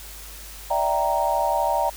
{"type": "chord", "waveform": "sine", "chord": "E half-diminished seventh", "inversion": "third", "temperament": "equal with one note detuned", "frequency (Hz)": [587.3, 659.3, 776.8, 932.3], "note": ["D5", "E5", "G5", "Bb5"], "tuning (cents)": [0, 0, -16, 0], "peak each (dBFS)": [-26, -26, -25, -23], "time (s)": [0.7, 1.9], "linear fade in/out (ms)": 10, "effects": ["added 50 Hz sine -41 dBFS peak until 1.96 s", "white hiss -41 dBFS RMS until 1.96 s"]}